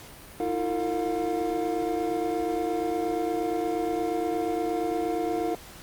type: tone cluster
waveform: triangle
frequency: 319.3 / 347.8 / 454 / 713 Hz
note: D#4 / F4 / A#4 / F5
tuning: +45 / -7 / -46 / +36 cents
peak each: -29 dBFS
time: 0.4-5.55 s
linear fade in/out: 2 ms
effects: pink hiss -46 dBFS RMS until 5.82 s + Opus 48 kbps